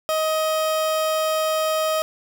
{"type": "tone", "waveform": "30% pulse", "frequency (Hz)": 629, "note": "D#5", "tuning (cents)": 19, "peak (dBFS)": -17, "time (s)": [0.09, 2.02], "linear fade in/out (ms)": 0, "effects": []}